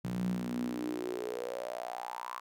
sawtooth tone with high-pass filter sweep, 60.5 Hz, B1, 35 cents flat, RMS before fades -37 dBFS, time 0.04-2.4 s, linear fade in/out 10 ms, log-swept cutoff 150 to 1100 Hz, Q 7.6, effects none

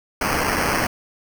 blue noise with sample-and-hold, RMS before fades -21 dBFS, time 0.21-0.87 s, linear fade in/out 5 ms, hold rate 3675 Hz, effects none

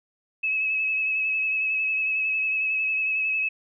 sine tone with vibrato, 2581 Hz, E7, 37 cents flat, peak -22 dBFS, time 0.43-3.49 s, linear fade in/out 10 ms, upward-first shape sine, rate 11 Hz, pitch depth 26 cents each way, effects none

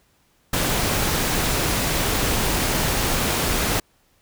pink noise with amplitude modulation, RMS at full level -20 dBFS, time 0.53-3.8 s, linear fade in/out 5 ms, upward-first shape sine, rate 286 Hz, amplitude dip 35%, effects pink hiss -62 dBFS RMS until 4.21 s

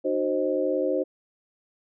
sine tone cluster, 301.7 / 373.3 / 527 / 623 Hz, D4 / F#4 / C5 / D#5, +47 / +15 / +12 / +2 cents, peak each -29 / -28 / -25 / -32 dBFS, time 0.04-1.04 s, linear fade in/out 20 ms, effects none

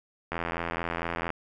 click train, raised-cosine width 0.5 ms, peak -15 dBFS, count 84, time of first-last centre 0.32-1.303 s, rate 84.4 Hz, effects none

